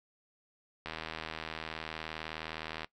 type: click train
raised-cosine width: 0.3 ms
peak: -22 dBFS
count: 159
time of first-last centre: 0.86-2.845 s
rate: 79.6 Hz
effects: noise-tail reverb RT60 0.1 s tail -19 dB re dry